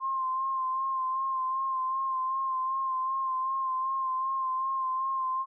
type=tone with vibrato; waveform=sine; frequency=1054 Hz; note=C6; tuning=12 cents sharp; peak=-27 dBFS; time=0-5.46 s; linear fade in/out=50 ms; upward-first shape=sine; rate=2.6 Hz; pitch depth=29 cents each way; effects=none